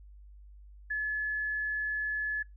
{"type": "tone", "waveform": "sine", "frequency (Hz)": 1714, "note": "A6", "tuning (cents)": -46, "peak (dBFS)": -29, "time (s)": [0.9, 2.43], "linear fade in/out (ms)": 10, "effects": ["noise-tail reverb RT60 0.2 s tail -25 dB re dry", "added 50 Hz sine -49 dBFS peak until 2.56 s"]}